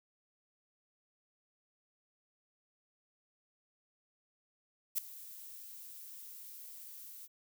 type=noise with ADSR envelope; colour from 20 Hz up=violet; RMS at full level=-30 dBFS; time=4.95-7.28 s; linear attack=32 ms; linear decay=3 ms; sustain=-20 dB; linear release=32 ms; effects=none